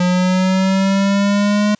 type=linear sweep; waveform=square; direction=up; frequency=178.7 to 209.6 Hz; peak=-13 dBFS; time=0-1.75 s; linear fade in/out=5 ms; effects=white hiss -56 dBFS RMS until 1.79 s + resampled to 16000 Hz